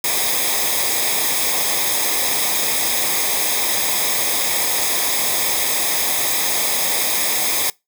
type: noise with comb filter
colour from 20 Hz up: white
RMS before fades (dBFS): -19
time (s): 0.04-7.7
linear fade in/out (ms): 2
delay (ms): 0.69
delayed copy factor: -0.7
effects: noise-tail reverb RT60 0.2 s tail -23 dB re dry